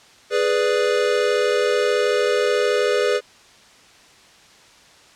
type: chord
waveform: square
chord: G# diminished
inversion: none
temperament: equal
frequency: 415.3 / 493.9 / 587.3 Hz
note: G#4 / B4 / D5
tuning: 0 / 0 / 0 cents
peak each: -21 / -21 / -25 dBFS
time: 0.3-3.21 s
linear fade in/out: 50 ms
effects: white hiss -49 dBFS RMS until 5.15 s + low-pass 6000 Hz 12 dB/octave